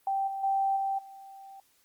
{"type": "tone with level steps", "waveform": "sine", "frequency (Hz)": 781, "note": "G5", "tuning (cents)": -7, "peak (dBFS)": [-26, -32, -24, -27, -45], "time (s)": [0.07, 1.6], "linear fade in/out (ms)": 2, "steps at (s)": [0.27, 0.43, 0.76, 0.98], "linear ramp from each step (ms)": 10, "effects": ["white hiss -67 dBFS RMS until 1.84 s", "Opus 32 kbps"]}